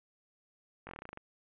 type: slowing click train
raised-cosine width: 0.5 ms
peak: -29 dBFS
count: 11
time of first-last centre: 0.87-1.174 s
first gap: 20 ms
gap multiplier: 1.09
effects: resampled to 8000 Hz + 10-bit